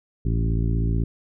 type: harmonic tone with a mistuned harmonic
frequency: 56 Hz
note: A1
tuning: 31 cents sharp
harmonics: 1 / 2 / 3 / 4 / 5 / 6 / 7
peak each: -22 / -24 / -28 / -35 / -33 / -38 / -38 dBFS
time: 0.25-1.04 s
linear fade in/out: 5 ms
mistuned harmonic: 1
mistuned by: -83 cents
effects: none